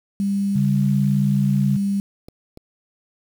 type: tone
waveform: sine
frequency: 198.9 Hz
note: G3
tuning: 25 cents sharp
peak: -18 dBFS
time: 0.2-2 s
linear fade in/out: 0 ms
type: tone with vibrato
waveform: sine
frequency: 140.2 Hz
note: C#3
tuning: 20 cents sharp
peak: -18 dBFS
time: 0.55-1.77 s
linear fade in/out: 10 ms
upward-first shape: sine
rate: 12 Hz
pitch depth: 13 cents each way
type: clicks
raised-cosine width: 2 ms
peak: -26 dBFS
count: 2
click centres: 2.285 / 2.574 s
effects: 7-bit